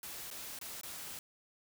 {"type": "noise with dropouts", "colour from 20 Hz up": "white", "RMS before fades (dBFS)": -45, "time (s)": [0.03, 1.19], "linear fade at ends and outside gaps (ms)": 1, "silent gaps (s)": [[0.303, 0.312], [0.589, 0.613], [0.812, 0.833]], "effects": []}